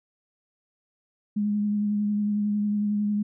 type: tone with vibrato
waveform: sine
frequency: 207.5 Hz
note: G#3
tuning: 1 cent flat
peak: -22 dBFS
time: 1.36-3.23 s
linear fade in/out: 10 ms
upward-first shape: triangle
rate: 11 Hz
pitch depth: 23 cents each way
effects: none